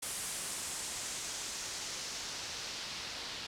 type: noise with low-pass filter sweep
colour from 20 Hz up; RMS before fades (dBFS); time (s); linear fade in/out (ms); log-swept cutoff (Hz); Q
white; -41; 0.02-3.47; 10; 9700 to 4200; 1.7
effects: none